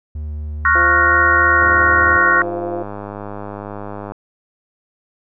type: tone with pitch glide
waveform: triangle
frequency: 75.4 to 79.52 Hz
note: D2 to D#2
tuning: +46 to +38 cents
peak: -21 dBFS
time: 0.15-2.17 s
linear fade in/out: 5 ms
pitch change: +92 cents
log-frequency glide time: 0.8-1.19 s
type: chord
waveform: sine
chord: Gb major seventh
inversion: second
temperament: equal with one note detuned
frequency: 1101.7 / 1396.9 / 1480 / 1864.7 Hz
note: Db6 / F6 / Gb6 / Bb6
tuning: -11 / 0 / 0 / 0 cents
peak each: -16 dBFS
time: 0.65-2.42 s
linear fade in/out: 2 ms
type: harmonic tone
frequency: 173.6 Hz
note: F3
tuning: 10 cents flat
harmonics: 2 / 3 / 4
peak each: -24 / -26 / -27 dBFS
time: 0.75-2.83 s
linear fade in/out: 5 ms
type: click train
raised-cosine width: 1 ms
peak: -15 dBFS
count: 256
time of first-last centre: 1.62-4.12 s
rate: 102 Hz
effects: none